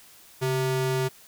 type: ring-modulated tone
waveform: square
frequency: 261.6 Hz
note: C4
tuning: in tune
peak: -21 dBFS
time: 0.41-1.09 s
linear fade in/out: 20 ms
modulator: 125 Hz
effects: white hiss -52 dBFS RMS until 1.27 s